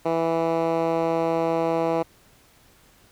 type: tone with band-pass filter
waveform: 10% pulse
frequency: 164.81 Hz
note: E3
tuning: in tune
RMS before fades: -23 dBFS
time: 0.05-2.03 s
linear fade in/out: 10 ms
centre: 540 Hz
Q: 0.98
effects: pink hiss -56 dBFS RMS until 3.11 s